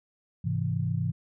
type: chord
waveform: sine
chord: Ab augmented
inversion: none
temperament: equal with one note detuned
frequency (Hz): 103.83 / 131.42 / 164.81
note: Ab2 / C3 / E3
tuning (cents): 0 / +8 / 0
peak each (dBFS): -30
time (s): 0.44-1.12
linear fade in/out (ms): 10
effects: none

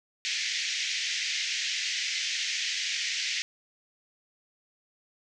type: band-pass noise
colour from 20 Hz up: pink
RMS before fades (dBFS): -31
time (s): 0.25-3.42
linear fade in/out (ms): 0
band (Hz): 1900 to 6600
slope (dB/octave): 48
effects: none

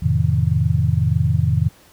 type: chord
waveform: sine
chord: F dominant seventh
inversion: none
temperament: just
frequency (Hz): 87.31 / 109.13 / 130.96 / 157.15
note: F2 / A2 / C3 / Eb3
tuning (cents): 0 / -14 / +2 / +18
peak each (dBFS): -20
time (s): 0.02-1.69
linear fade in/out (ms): 10
effects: pink hiss -50 dBFS RMS until 1.92 s

